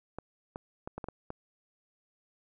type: clicks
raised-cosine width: 1 ms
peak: -24 dBFS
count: 7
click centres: 0.186 / 0.559 / 0.875 / 0.98 / 1.042 / 1.086 / 1.304 s
effects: none